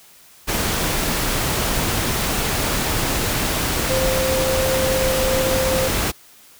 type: tone in noise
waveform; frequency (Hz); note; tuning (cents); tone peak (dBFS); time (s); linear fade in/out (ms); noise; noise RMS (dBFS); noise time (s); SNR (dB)
sine; 523.3; C5; 0; -19; 3.89-5.89; 20; pink; -21; 0.47-6.12; -1
effects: white hiss -48 dBFS RMS until 6.59 s